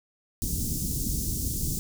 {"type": "band-stop noise", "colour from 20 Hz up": "pink", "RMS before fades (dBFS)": -29, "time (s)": [0.42, 1.79], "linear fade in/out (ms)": 0, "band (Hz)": [280, 5900], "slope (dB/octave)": 24, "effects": []}